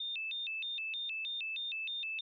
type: tone with vibrato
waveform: sine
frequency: 3089 Hz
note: G7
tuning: 26 cents flat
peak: -36 dBFS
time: 0-2.21 s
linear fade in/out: 5 ms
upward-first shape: square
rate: 3.2 Hz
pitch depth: 280 cents each way
effects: none